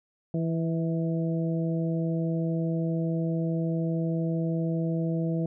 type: harmonic tone with a mistuned harmonic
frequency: 164.81 Hz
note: E3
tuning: in tune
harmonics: 1 / 2 / 3 / 4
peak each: -26 / -32 / -36 / -38 dBFS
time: 0.34-5.46 s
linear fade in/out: 2 ms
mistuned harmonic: 4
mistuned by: -20 cents
effects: none